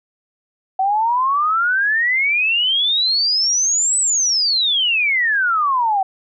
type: exponential two-way sweep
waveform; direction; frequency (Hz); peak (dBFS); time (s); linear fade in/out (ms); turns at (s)
sine; up then down; 750 to 8100 to 750; -14; 0.79-6.03; 5; 3.99
effects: none

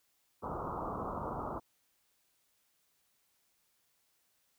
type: low-pass noise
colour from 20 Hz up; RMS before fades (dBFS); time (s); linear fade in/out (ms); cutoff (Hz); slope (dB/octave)
white; -39; 0.42-1.6; 20; 1300; 96
effects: white hiss -75 dBFS RMS until 4.58 s

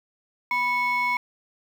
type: tone pair together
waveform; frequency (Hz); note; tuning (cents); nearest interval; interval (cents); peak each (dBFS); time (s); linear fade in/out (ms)
sine; 983.3 / 2206; B5 / C#7; -8 / -9; octave + major second; 1399; -22; 0.51-1.17; 2
effects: tanh soft clip ceiling -18 dBFS + 8-bit

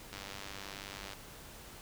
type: click train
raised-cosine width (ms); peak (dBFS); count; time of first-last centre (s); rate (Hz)
0.2; -26; 100; 0.13-1.133; 98.7
effects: pink hiss -51 dBFS RMS until 1.81 s

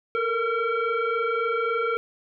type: tone with frequency modulation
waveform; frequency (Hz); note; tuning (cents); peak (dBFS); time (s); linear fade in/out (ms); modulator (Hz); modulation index
sine; 446.7; A4; +26; -22; 0.15-1.97; 0; 917; 1.6
effects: none

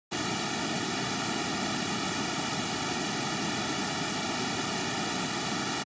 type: noise with comb filter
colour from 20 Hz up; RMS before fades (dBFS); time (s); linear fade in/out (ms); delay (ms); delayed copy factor
pink; -30; 0.11-5.84; 20; 1.9; -1
effects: high-pass 150 Hz 12 dB/octave + resampled to 16000 Hz

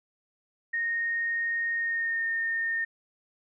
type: tone with pitch glide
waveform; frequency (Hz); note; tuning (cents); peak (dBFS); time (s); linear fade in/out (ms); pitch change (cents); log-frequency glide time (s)
sine; 1854 to 1828.5; A#6 to A#6; -10 to -34; -26; 0.73-2.85; 10; -24; 1.75-2.26
effects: none

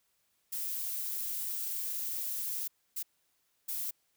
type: noise bursts at uneven times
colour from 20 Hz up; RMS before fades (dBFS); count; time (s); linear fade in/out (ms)
violet; -36; 3; 0.52-2.68 / 2.96-3.03 / 3.68-3.91; 10
effects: white hiss -75 dBFS RMS until 4.16 s

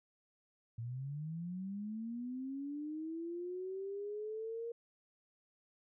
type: linear sweep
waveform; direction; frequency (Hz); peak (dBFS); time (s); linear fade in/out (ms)
sine; up; 112.3 to 470; -39; 0.78-4.72; 5
effects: none

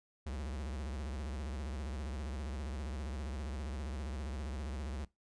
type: tone with vibrato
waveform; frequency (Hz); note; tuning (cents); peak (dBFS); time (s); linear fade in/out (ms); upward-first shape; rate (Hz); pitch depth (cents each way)
square; 69.3; C#2; 0; -39; 0.26-5.05; 5; sine; 15; 210
effects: noise-tail reverb RT60 0.2 s tail -21 dB re dry + resampled to 22050 Hz

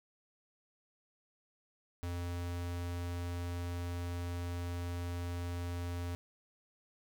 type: tone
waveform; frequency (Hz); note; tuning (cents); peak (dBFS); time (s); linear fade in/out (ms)
square; 87.31; F2; 0; -37; 2.03-6.15; 0
effects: none

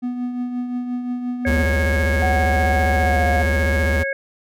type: tone with tremolo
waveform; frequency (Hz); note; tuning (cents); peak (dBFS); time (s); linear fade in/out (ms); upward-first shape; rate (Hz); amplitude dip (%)
triangle; 246.4; B3; -4; -18; 0.02-1.63; 20; triangle; 5.7; 50
type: harmonic tone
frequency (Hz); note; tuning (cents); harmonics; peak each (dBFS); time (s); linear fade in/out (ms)
548; C#5; -20; 1 / 3 / 4; -24 / -24 / -28; 1.45-4.13; 2
type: tone with vibrato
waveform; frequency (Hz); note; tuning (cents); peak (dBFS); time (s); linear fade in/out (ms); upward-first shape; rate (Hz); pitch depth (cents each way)
square; 75.8; D#2; -45; -18; 1.46-4.04; 20; square; 15; 160
type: tone with pitch glide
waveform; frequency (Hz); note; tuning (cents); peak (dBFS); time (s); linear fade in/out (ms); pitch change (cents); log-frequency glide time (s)
sine; 745 to 715.5; F#5 to F5; +12 to +42; -20; 2.22-3.42; 2; -70; 2.96-3.25
effects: none

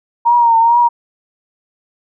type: tone with vibrato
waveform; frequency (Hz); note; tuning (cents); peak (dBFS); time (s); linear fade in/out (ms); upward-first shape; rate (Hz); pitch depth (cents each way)
sine; 933; A#5; +1; -7; 0.25-0.89; 20; triangle; 2.3; 58
effects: none

